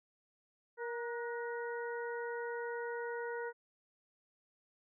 harmonic tone with a mistuned harmonic, 471.1 Hz, A#4, 18 cents sharp, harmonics 1 / 2 / 3 / 4, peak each -39 / -45 / -45 / -49 dBFS, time 0.77-3.53 s, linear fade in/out 50 ms, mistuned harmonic 3, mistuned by +56 cents, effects none

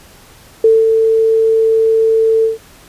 sine tone with ADSR envelope, 446.4 Hz, A4, 25 cents sharp, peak -4 dBFS, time 0.64-2.58 s, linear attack 4 ms, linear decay 200 ms, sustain -4 dB, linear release 140 ms, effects pink hiss -42 dBFS RMS until 2.88 s + resampled to 32000 Hz

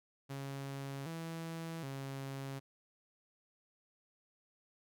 sawtooth tone with pitch steps, 137.7 / 164.4 / 136.3 Hz, C#3 / E3 / C#3, -11 / -4 / -29 cents, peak -37 dBFS, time 0.29-2.6 s, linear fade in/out 20 ms, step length 770 ms, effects none

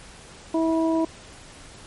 harmonic tone, 324.9 Hz, E4, 25 cents flat, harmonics 1 / 2 / 3, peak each -20 / -26 / -30 dBFS, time 0.54-1.05 s, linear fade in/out 5 ms, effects pink hiss -45 dBFS RMS until 1.86 s + MP3 48 kbps

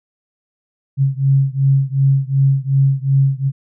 sine beating tone pair, 135.3 / 138 Hz, C#3 / C#3, -42 / -7 cents, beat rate 2.7 Hz, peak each -14 / -15 dBFS, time 0.97-3.52 s, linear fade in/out 50 ms, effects none

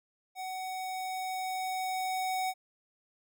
square tone with level ramp, 749 Hz, F#5, 21 cents sharp, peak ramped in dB -37 to -30 dBFS, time 0.35-2.54 s, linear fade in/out 50 ms, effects none

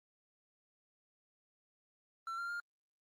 triangle tone with pitch steps, 1349 / 1387 / 1406 Hz, E6 / F6 / F6, +40 / -12 / +11 cents, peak -36 dBFS, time 2.27-2.6 s, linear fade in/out 2 ms, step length 110 ms, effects Opus 24 kbps

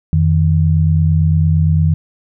sine tone pair together, 88 / 156.8 Hz, F2 / D#3, +14 / +14 cents, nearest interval minor seventh, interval 1000 cents, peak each -12 dBFS, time 0.13-1.94 s, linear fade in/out 0 ms, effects none

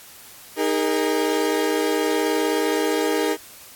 35% pulse chord, D# suspended fourth, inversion none, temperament equal with one note detuned, 311.1 / 407 / 466.2 Hz, D#4 / G#4 / A#4, 0 / -35 / 0 cents, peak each -22 dBFS, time 0.56-3.37 s, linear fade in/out 50 ms, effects white hiss -44 dBFS RMS until 3.75 s + AAC 64 kbps

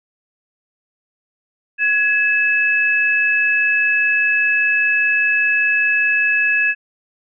sine tone pair together, 1677 / 2602 Hz, G#6 / E7, +16 / -23 cents, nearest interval minor sixth, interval 761 cents, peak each -16 dBFS, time 1.78-6.75 s, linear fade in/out 50 ms, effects none

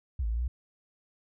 sine exponential two-way sweep, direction down then up, 76 to 53.5 to 63.7 Hz, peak -27 dBFS, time 0.19-0.48 s, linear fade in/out 5 ms, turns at 0.26 s, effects none

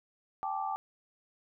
sine chord, G suspended second, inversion none, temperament equal with one note detuned, 784 / 865.4 / 1174.7 Hz, G5 / A5 / D6, 0 / -29 / 0 cents, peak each -35 / -36 / -38 dBFS, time 0.43-0.76 s, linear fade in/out 0 ms, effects none

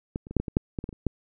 clicks, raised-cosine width 3 ms, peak -16 / -29 / -23 / -8 / -15 / -19 / -7 / -16 / -21 / -22 / -30 / -11 dBFS, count 12, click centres 0.159 / 0.269 / 0.31 / 0.367 / 0.4 / 0.482 / 0.569 / 0.788 / 0.841 / 0.891 / 0.928 / 1.067 s, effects none

